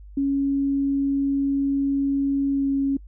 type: tone with pitch glide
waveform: sine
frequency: 277.2 to 275.1 Hz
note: C#4 to C#4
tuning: 0 to -13 cents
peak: -19 dBFS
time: 0.17-2.97 s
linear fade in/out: 5 ms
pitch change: -13 cents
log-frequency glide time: 2.51-2.67 s
effects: noise-tail reverb RT60 0.1 s tail -26 dB re dry + added 50 Hz sine -40 dBFS peak until 3.07 s